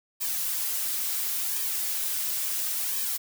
blue noise with flanger, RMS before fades -29 dBFS, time 0.2-3.18 s, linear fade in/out 20 ms, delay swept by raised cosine 1.4 to 6.7 ms, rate 0.72 Hz, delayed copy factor -0.75, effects none

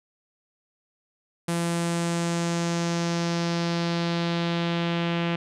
sawtooth tone with low-pass filter sweep, 170 Hz, F3, 46 cents flat, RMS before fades -26 dBFS, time 1.48-5.36 s, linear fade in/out 5 ms, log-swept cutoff 9800 to 2900 Hz, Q 2.2, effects none

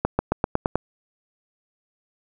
accelerating click train, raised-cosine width 1 ms, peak -5 dBFS, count 7, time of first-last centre 0.05-0.756 s, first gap 140 ms, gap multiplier 0.93, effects none

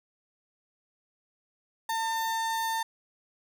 35% pulse tone, 901 Hz, A5, 41 cents sharp, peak -26 dBFS, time 1.89-2.83 s, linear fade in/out 5 ms, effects none

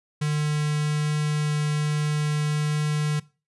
square tone with notch filter, 150.1 Hz, D3, 38 cents sharp, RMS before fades -24 dBFS, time 0.21-3.2 s, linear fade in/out 10 ms, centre 620 Hz, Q 0.82, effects noise-tail reverb RT60 0.3 s tail -19 dB re dry + resampled to 24000 Hz

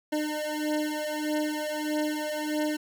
25% pulse beating tone pair, 302.2 / 303.8 Hz, D4 / D#4, +50 / -41 cents, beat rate 1.6 Hz, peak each -27 dBFS, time 0.12-2.77 s, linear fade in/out 10 ms, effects none

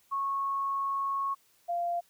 sine tone pair in turn, 1100 / 693 Hz, C#6 / F5, -14 / -14 cents, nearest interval minor sixth, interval 800 cents, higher first, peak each -28 dBFS, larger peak neither, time 0.11-1.35 / 1.68-2.01 s, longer first, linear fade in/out 20 ms, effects white hiss -66 dBFS RMS until 2.09 s

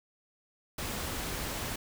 pink noise, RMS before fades -36 dBFS, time 0.78-1.76 s, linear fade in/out 5 ms, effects none

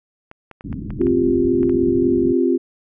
clicks, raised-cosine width 0.5 ms, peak -23 dBFS, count 9, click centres 0.314 / 0.513 / 0.609 / 0.728 / 0.905 / 1.015 / 1.069 / 1.631 / 1.695 s
white low-pass noise, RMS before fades -28 dBFS, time 0.64-2.33 s, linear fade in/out 10 ms, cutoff 300 Hz, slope 48 dB/octave
sine chord, C suspended fourth, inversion none, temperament just, 261.6 / 348.8 / 392.4 Hz, C4 / F4 / G4, 0 / -2 / +2 cents, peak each -18 / -17 / -21 dBFS, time 0.99-2.58 s, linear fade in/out 20 ms
effects none

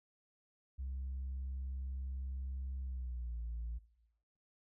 sine tone with pitch glide, 66 to 57.46 Hz, C2 to A#1, +16 to -24 cents, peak -37 dBFS, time 0.78-3.79 s, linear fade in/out 20 ms, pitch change -240 cents, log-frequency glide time 2.8-3.4 s, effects noise-tail reverb RT60 1.0 s tail -20 dB re dry + tanh soft clip ceiling -36 dBFS

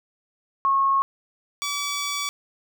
sine / 10% pulse tone pair in turn, 1091 / 1146.1 Hz, C#6 / D6, -28 / -43 cents, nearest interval minor second, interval 85 cents, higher second, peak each -17 dBFS, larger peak neither, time 0.65-1.02 / 1.62-2.29 s, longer second, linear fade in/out 0 ms, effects none

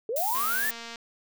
sine linear sweep, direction up, 415.3 to 1822 Hz, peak -27 dBFS, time 0.09-0.7 s, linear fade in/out 2 ms
violet noise, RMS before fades -30 dBFS, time 0.16-0.71 s, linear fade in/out 5 ms
click train, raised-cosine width 0.2 ms, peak -23 dBFS, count 142, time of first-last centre 0.35-0.958 s, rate 232 Hz
effects none

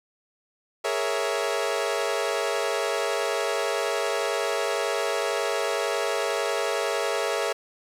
sawtooth chord, A# half-diminished seventh, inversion third, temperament equal with one note detuned, 415.3 / 466.2 / 557.3 / 659.3 Hz, G#4 / A#4 / C#5 / E5, 0 / 0 / +9 / 0 cents, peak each -26 dBFS, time 0.84-7.53 s, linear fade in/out 10 ms, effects low-pass 10000 Hz 12 dB/octave + 9-bit

